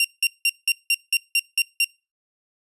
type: tone bursts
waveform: sawtooth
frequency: 2766 Hz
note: F7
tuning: 17 cents flat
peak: -13 dBFS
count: 9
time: 0-1.845 s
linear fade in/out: 2 ms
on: 45 ms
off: 180 ms
effects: noise-tail reverb RT60 0.3 s tail -25 dB re dry + resampled to 32000 Hz